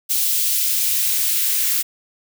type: noise with high-pass filter sweep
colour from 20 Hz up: blue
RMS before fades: -19 dBFS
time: 0.09-1.83 s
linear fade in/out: 20 ms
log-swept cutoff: 3200 to 1700 Hz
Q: 1
effects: none